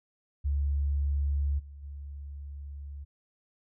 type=tone with level steps; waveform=sine; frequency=71 Hz; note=C#2; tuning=42 cents sharp; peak=-25 / -43 / -38 dBFS; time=0.44-3.05 s; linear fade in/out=20 ms; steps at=1.58 / 1.82 s; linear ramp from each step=20 ms; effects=none